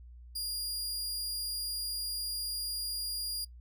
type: tone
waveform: sawtooth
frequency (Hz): 4833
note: D8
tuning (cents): +49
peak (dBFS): -31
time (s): 0.35-3.45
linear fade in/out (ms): 10
effects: noise-tail reverb RT60 0.1 s tail -21 dB re dry + added 60 Hz sine -48 dBFS peak until 3.6 s